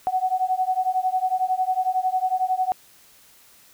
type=beating tone pair; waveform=sine; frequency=740 / 751 Hz; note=F#5 / F#5; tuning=0 / +26 cents; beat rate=11 Hz; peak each=-23 dBFS; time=0.07-2.72 s; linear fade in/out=0 ms; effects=white hiss -53 dBFS RMS until 3.73 s